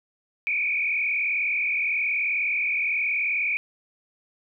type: tone with frequency modulation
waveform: sine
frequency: 2362 Hz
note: D7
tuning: 9 cents sharp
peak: -22 dBFS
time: 0.47-3.57 s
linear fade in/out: 0 ms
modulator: 41 Hz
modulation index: 2.9
effects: none